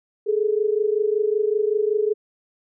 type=tone pair together; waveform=sine; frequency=415.3 / 440.6 Hz; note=G#4 / A4; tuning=0 / +2 cents; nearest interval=minor second; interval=102 cents; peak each=-20 / -22 dBFS; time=0.26-2.14 s; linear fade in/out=20 ms; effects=none